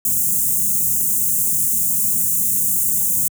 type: band-stop noise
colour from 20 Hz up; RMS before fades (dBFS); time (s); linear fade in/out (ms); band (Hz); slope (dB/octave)
white; -18; 0.05-3.28; 2; 230 to 6900; 48
effects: high-pass 100 Hz 12 dB/octave